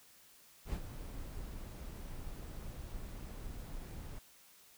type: noise with ADSR envelope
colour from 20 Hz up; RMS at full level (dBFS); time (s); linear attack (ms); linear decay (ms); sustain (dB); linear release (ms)
brown; -35; 0.65-4.19; 77; 61; -10; 5
effects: white hiss -62 dBFS RMS until 4.77 s